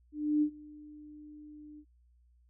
sine tone with ADSR envelope, 299.7 Hz, D4, 35 cents sharp, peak -23 dBFS, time 0.12-1.85 s, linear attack 300 ms, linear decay 80 ms, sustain -24 dB, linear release 63 ms, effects added 60 Hz sine -62 dBFS peak until 2.49 s

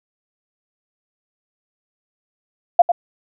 sine tone with echo, 698 Hz, F5, 1 cent flat, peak -4 dBFS, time 2.79-2.82 s, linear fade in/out 5 ms, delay 99 ms, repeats 1, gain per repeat -9 dB, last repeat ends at 2.919 s, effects none

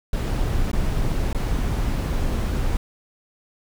brown noise with dropouts, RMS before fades -22 dBFS, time 0.13-2.77 s, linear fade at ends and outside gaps 2 ms, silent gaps 0.716-0.731 / 1.33-1.347 s, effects none

